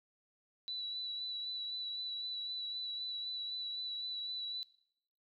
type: tone with vibrato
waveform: sine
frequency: 3951 Hz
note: B7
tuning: in tune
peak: -38 dBFS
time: 0.68-4.63 s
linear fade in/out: 0 ms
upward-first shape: sine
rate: 3.9 Hz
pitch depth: 20 cents each way
effects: noise-tail reverb RT60 0.7 s tail -19 dB re dry